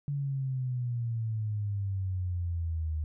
sine exponential sweep, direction down, 144.1 to 76.5 Hz, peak -29 dBFS, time 0.08-3.04 s, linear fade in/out 0 ms, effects none

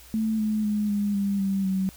sine tone with pitch steps, 220 / 214.7 / 209.6 / 204.6 / 199.65 / 194.87 / 190.2 Hz, A3 / A3 / G#3 / G#3 / G3 / G3 / F#3, 0 / -42 / +16 / -26 / +32 / -10 / +48 cents, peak -22 dBFS, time 0.14-1.89 s, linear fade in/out 0 ms, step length 250 ms, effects added 60 Hz sine -51 dBFS peak until 1.96 s + white hiss -50 dBFS RMS until 1.96 s

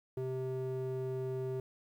square tone with band-pass filter, 130 Hz, C3, 11 cents flat, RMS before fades -37 dBFS, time 0.17-1.6 s, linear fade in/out 2 ms, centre 310 Hz, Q 4.3, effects 11-bit

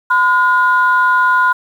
sine tone pair together, 1014.7 / 1435 Hz, B5 / F6, +47 / +47 cents, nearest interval tritone, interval 600 cents, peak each -11 dBFS, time 0.1-1.53 s, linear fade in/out 10 ms, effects tanh soft clip ceiling -2 dBFS + 7-bit

